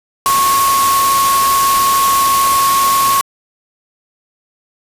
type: tone in noise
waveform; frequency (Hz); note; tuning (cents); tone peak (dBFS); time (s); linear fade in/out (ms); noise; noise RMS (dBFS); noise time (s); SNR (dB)
sine; 1097; C#6; -18; -10; 0.26-3.21; 0; white; -17; 0.26-3.21; +4
effects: resampled to 32000 Hz